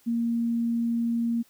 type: tone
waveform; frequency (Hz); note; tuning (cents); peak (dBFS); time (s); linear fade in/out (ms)
sine; 233.1; A#3; 0; -23; 0.06-1.43; 20
effects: white hiss -61 dBFS RMS until 1.49 s